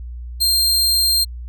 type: tone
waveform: sawtooth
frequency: 4186 Hz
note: C8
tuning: in tune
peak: -11 dBFS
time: 0.4-1.25 s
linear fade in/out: 20 ms
effects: added 60 Hz sine -28 dBFS peak until 1.48 s